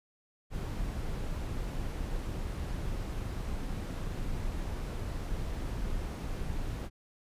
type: noise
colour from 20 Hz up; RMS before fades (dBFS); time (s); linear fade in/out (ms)
brown; -35; 0.5-6.9; 50
effects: resampled to 32000 Hz